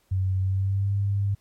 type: tone with pitch glide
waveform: sine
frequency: 94.4 to 100.01 Hz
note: F#2 to G2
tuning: +35 to +35 cents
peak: -21 dBFS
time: 0.11-1.35 s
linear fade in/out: 10 ms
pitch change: +100 cents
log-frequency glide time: 0.4-0.94 s
effects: pink hiss -66 dBFS RMS until 1.4 s + MP3 64 kbps